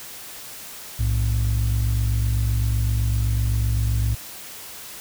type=tone pair together; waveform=sine; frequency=61.17 / 109 Hz; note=B1 / A2; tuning=-16 / -16 cents; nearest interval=minor seventh; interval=1000 cents; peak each=-19 dBFS; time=0.99-4.15 s; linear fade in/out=10 ms; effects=tanh soft clip ceiling -15 dBFS + white hiss -38 dBFS RMS until 5 s